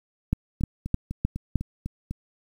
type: two click trains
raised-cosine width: 5 ms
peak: -18 / -9 dBFS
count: 7 / 5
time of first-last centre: 0.61-2.11 / 0.33-1.557 s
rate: 4 / 3.26 Hz
effects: 8-bit